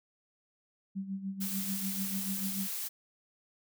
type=tone with tremolo; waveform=sine; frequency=193.9 Hz; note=G3; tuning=19 cents flat; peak=-32 dBFS; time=0.95-2.68 s; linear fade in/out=20 ms; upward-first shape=sine; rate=6.8 Hz; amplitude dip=70%
type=noise; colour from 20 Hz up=blue; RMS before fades=-37 dBFS; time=1.4-2.89 s; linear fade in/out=20 ms
effects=none